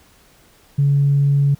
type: tone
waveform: sine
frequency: 141.2 Hz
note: C#3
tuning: 32 cents sharp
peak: -11 dBFS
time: 0.78-1.55 s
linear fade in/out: 10 ms
effects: tanh soft clip ceiling -7 dBFS + pink hiss -52 dBFS RMS until 1.59 s